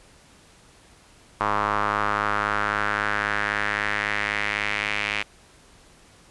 square tone with band-pass filter sweep, 51.9 Hz, G#1, in tune, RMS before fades -25 dBFS, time 1.4-5.23 s, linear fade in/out 10 ms, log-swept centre 1100 to 2400 Hz, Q 3, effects pink hiss -53 dBFS RMS until 6.3 s + resampled to 24000 Hz

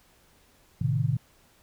sine chord, A diminished, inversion none, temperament equal, 110 / 130.81 / 155.56 Hz, A2 / C3 / Eb3, 0 / 0 / 0 cents, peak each -28 / -26 / -28 dBFS, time 0.81-1.17 s, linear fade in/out 5 ms, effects pink hiss -61 dBFS RMS until 1.62 s

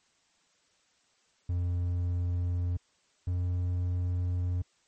triangle tone pair in turn, 88.2 / 89.22 Hz, F2 / F2, +18 / +38 cents, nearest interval unison, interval 20 cents, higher second, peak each -25 dBFS, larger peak neither, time 1.49-2.77 / 3.27-4.62 s, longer second, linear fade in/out 5 ms, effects white hiss -69 dBFS RMS until 4.87 s + MP3 32 kbps

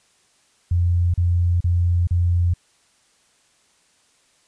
sine tone bursts, 87.31 Hz, F2, in tune, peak -15 dBFS, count 4, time 0.71-2.538 s, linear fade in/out 5 ms, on 430 ms, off 36 ms, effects white hiss -60 dBFS RMS until 4.47 s + resampled to 22050 Hz

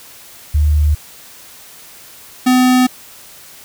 sine / square tone pair in turn, 74.8 / 253.2 Hz, D2 / B3, +32 / +43 cents, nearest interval octave + major sixth, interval 2111 cents, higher second, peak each -9 dBFS, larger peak neither, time 0.54-0.95 / 2.46-2.87 s, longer neither, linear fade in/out 10 ms, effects white hiss -39 dBFS RMS until 3.64 s

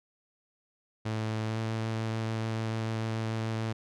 sawtooth tone with pitch glide, 109.6 to 111.64 Hz, A2 to A2, -6 to +26 cents, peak -26 dBFS, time 1.05-3.73 s, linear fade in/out 10 ms, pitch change +32 cents, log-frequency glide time 1.46-1.58 s, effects low-pass 6000 Hz 12 dB/octave

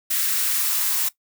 blue noise with high-pass filter sweep, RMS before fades -22 dBFS, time 0.1-1.09 s, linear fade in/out 10 ms, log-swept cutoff 1600 to 840 Hz, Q 1.7, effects noise-tail reverb RT60 0.1 s tail -17 dB re dry

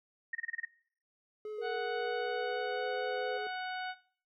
sine tone bursts, 1858 Hz, A#6, 6 cents flat, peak -33 dBFS, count 7, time 0.33-0.651 s, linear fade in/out 5 ms, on 21 ms, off 29 ms
triangle tone with vibrato, 423.6 Hz, G#4, 34 cents sharp, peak -36 dBFS, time 1.45-3.47 s, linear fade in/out 2 ms, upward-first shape triangle, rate 4.5 Hz, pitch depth 19 cents each way
sine tone with pitch glide, 466.2 to 505.5 Hz, A#4 to B4, 0 to +40 cents, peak -36 dBFS, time 1.58-3.38 s, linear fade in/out 10 ms, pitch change +140 cents, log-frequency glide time 1.72-2.9 s
harmonic tone, 740 Hz, F#5, in tune, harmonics 1 / 2 / 3 / 4 / 5 / 6, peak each -38 / -41 / -49 / -49 / -53 / -53 dBFS, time 1.61-3.95 s, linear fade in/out 50 ms
effects noise-tail reverb RT60 0.5 s tail -18 dB re dry

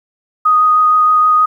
sine tone with vibrato, 1244.5 Hz, D#6, in tune, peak -7 dBFS, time 0.45-1.46 s, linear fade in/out 10 ms, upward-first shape triangle, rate 6.4 Hz, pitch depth 11 cents each way, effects 8-bit

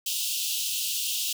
pink high-pass noise, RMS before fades -29 dBFS, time 0.06-1.33 s, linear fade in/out 5 ms, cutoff 2700 Hz, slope 96 dB/octave, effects none

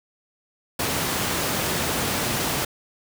pink high-pass noise, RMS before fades -25 dBFS, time 0.79-2.65 s, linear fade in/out 5 ms, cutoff 100 Hz, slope 12 dB/octave, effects none

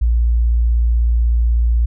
sine tone, 58.1 Hz, A#1, 5 cents flat, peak -11 dBFS, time 0.01-1.86 s, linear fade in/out 10 ms, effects none

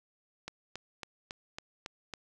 click train, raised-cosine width 0.2 ms, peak -22 dBFS, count 7, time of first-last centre 0.48-2.137 s, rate 3.62 Hz, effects none

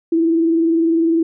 sine tone with vibrato, 329.6 Hz, E4, in tune, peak -12 dBFS, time 0.12-1.23 s, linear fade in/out 5 ms, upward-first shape triangle, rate 20 Hz, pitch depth 55 cents each way, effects none

